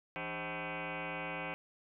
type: tone with frequency modulation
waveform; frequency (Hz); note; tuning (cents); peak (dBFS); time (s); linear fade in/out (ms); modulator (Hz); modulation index
sine; 864; A5; -32; -37; 0.16-1.54; 0; 232; 7.8
effects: none